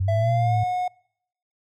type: exponential two-way sweep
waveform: sine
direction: up then down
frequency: 92 to 121.5 to 107.5 Hz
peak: -20 dBFS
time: 0-0.64 s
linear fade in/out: 10 ms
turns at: 0.31 s
type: tone with pitch glide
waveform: triangle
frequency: 666 to 726.3 Hz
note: E5 to F#5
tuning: +18 to -32 cents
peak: -20 dBFS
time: 0.08-0.88 s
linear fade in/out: 5 ms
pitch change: +150 cents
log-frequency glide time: 0.2-0.56 s
effects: noise-tail reverb RT60 0.7 s tail -25 dB re dry